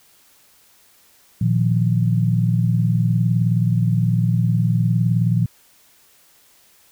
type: chord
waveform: sine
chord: Bb suspended fourth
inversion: none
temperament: just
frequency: 116.54 / 155.39 / 174.81 Hz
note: Bb2 / Eb3 / F3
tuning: 0 / -2 / +2 cents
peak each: -17 / -22 / -20 dBFS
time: 1.41-5.46 s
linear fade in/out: 5 ms
effects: white hiss -54 dBFS RMS until 6.91 s

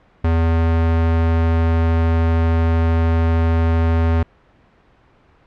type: tone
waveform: square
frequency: 82.41 Hz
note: E2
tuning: in tune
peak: -14 dBFS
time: 0.24-4.23 s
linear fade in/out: 5 ms
effects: pink hiss -53 dBFS RMS until 5.46 s + low-pass 2000 Hz 12 dB/octave

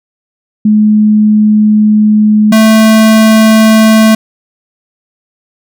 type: tone pair in turn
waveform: sine / square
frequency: 212.6 / 219.7 Hz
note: G#3 / A3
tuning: +41 / -2 cents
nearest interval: minor second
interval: 57 cents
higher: second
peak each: -3 dBFS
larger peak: neither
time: 0.65-2.52 / 2.52-4.15 s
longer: first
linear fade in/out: 5 ms
effects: none

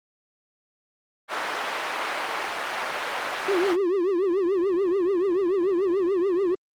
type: band-pass noise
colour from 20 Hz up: white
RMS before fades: -28 dBFS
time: 1.28-3.77 s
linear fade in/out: 50 ms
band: 570 to 1700 Hz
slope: 12 dB/octave
type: tone with vibrato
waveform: triangle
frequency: 369.9 Hz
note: F#4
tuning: in tune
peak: -18 dBFS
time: 3.48-6.55 s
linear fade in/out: 5 ms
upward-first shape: triangle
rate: 6.9 Hz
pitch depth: 190 cents each way
effects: Opus 24 kbps

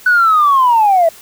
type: linear sweep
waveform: sine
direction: down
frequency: 1500 to 639 Hz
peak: -6 dBFS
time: 0.06-1.09 s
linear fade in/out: 5 ms
effects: tanh soft clip ceiling -3 dBFS + white hiss -39 dBFS RMS until 1.21 s

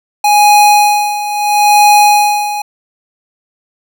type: tone with tremolo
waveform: square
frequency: 830.6 Hz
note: G#5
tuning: in tune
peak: -4 dBFS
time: 0.24-2.62 s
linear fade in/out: 5 ms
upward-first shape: sine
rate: 0.75 Hz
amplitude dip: 75%
effects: none

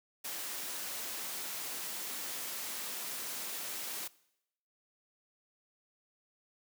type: noise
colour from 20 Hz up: white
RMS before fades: -40 dBFS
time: 0.24-4.08 s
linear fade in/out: 10 ms
effects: noise-tail reverb RT60 0.8 s tail -21 dB re dry + high-pass 200 Hz 12 dB/octave

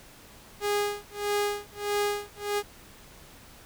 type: tone with tremolo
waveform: sawtooth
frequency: 411.1 Hz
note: G#4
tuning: 18 cents flat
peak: -20 dBFS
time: 0.6-2.63 s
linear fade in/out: 50 ms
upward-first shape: sine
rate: 1.6 Hz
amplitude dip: 100%
effects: pink hiss -51 dBFS RMS until 3.65 s

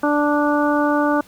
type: harmonic tone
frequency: 293.7 Hz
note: D4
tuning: in tune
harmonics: 1 / 2 / 3 / 4 / 5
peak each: -18 / -21 / -23 / -24 / -25 dBFS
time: 0.03-1.21 s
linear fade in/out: 5 ms
effects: pink hiss -48 dBFS RMS until 1.27 s

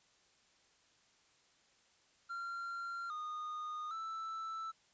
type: tone with pitch steps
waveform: triangle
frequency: 1379 / 1230 / 1322 Hz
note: F6 / D#6 / E6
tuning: -22 / -20 / +5 cents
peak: -38 dBFS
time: 2.29-4.72 s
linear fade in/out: 20 ms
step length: 810 ms
effects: white hiss -70 dBFS RMS until 4.93 s + resampled to 16000 Hz

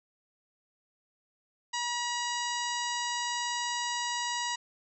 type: harmonic tone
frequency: 961 Hz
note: B5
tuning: 48 cents flat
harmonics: 1 / 2 / 3 / 4 / 5 / 6 / 7 / 8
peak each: -34 / -37 / -39 / -40 / -41 / -42 / -42 / -43 dBFS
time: 1.73-4.56 s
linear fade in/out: 10 ms
effects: none

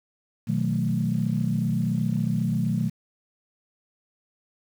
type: chord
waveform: sine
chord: B dominant seventh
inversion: none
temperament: equal with one note detuned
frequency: 123.47 / 157.28 / 185 / 220 Hz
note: B2 / D#3 / F#3 / A3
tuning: 0 / +19 / 0 / 0 cents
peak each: -27 dBFS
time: 0.47-2.9 s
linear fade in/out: 20 ms
effects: tanh soft clip ceiling -12 dBFS + 8-bit

